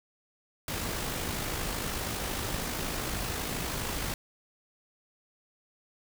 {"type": "noise with amplitude modulation", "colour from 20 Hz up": "pink", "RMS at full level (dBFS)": -32, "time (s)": [0.68, 4.14], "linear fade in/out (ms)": 2, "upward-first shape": "sine", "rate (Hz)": 52.7, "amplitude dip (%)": 35, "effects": []}